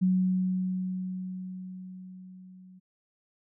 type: tone with level ramp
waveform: sine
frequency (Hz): 185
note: F#3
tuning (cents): 0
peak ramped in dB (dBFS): -20 to -49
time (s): 0.01-2.8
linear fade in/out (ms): 20
effects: none